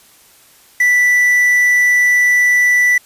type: tone with quantisation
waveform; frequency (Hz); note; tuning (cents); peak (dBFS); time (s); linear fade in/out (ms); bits
triangle; 1972; B6; -3; -7; 0.8-2.98; 5; 5
effects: white hiss -47 dBFS RMS until 3.05 s + resampled to 32000 Hz